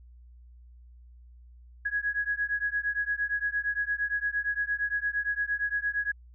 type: beating tone pair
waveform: sine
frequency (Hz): 1661.2 / 1669.9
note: G#6 / G#6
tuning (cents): 0 / +9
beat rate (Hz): 8.7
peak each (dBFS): -30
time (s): 1.85-6.12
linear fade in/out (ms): 10
effects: added 60 Hz sine -49 dBFS peak until 6.34 s